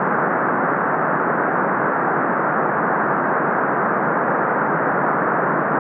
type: band-pass noise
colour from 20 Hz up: white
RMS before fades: -19 dBFS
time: 0-5.79 s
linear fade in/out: 2 ms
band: 140 to 1600 Hz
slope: 48 dB/octave
effects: none